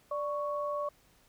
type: tone pair together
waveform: sine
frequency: 587.3 / 1111.4 Hz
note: D5 / C#6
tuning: 0 / +4 cents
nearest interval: major seventh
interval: 1104 cents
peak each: -33 / -35 dBFS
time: 0.11-0.89 s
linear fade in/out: 5 ms
effects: pink hiss -65 dBFS RMS until 1.28 s